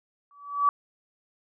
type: tone with exponential growth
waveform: sine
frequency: 1146 Hz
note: D6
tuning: 43 cents flat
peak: -15 dBFS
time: 0.31-0.69 s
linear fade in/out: 1 ms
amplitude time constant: 81 ms
effects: none